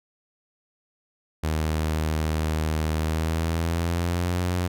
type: tone with pitch glide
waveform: sawtooth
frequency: 78.3 to 89.43 Hz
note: D#2 to F2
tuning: +11 to +42 cents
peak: -19 dBFS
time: 1.43-4.68 s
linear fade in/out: 10 ms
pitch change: +231 cents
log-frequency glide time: 3-4.44 s
effects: none